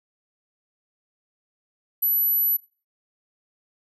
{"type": "tone", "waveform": "sine", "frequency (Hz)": 11840, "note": "F#9", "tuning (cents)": 0, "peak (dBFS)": -18, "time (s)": [2.02, 2.57], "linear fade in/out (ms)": 10, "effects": ["noise-tail reverb RT60 0.3 s tail -17 dB re dry"]}